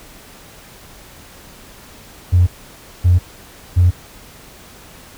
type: tone bursts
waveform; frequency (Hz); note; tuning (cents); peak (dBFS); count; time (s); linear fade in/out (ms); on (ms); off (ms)
triangle; 89; F2; +33; -4; 3; 2.32-3.91; 20; 150; 570
effects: tanh soft clip ceiling -5 dBFS + pink hiss -41 dBFS RMS until 5.17 s